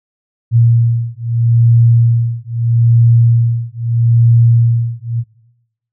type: beating tone pair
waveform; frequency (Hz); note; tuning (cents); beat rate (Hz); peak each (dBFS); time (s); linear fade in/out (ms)
sine; 116.54 / 117.32; A#2 / A#2; 0 / +12; 0.78; -11; 0.51-5.24; 50
effects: noise-tail reverb RT60 1.0 s tail -21 dB re dry